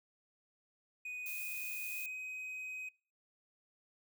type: tone with pitch glide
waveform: triangle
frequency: 2489 to 2519 Hz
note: D#7 to D#7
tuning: 0 to +21 cents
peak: -39 dBFS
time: 1.05-2.89 s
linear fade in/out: 5 ms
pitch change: +21 cents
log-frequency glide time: 1.86-2.13 s
type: noise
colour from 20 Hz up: violet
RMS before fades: -45 dBFS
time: 1.26-2.06 s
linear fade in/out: 2 ms
effects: noise-tail reverb RT60 0.4 s tail -25 dB re dry